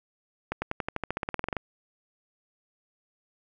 accelerating click train, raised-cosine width 0.5 ms, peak -14 dBFS, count 17, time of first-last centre 0.52-1.567 s, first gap 100 ms, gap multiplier 0.94, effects none

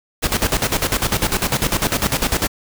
pink noise with tremolo, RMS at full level -17 dBFS, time 0.22-2.48 s, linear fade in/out 20 ms, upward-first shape square, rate 10 Hz, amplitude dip 75%, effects none

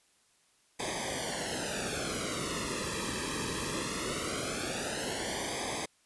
pink noise with flanger, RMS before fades -35 dBFS, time 0.79-5.86 s, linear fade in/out 10 ms, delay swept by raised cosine 0.71 to 1.4 ms, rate 0.2 Hz, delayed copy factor -1, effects white hiss -68 dBFS RMS until 6.05 s + resampled to 24000 Hz

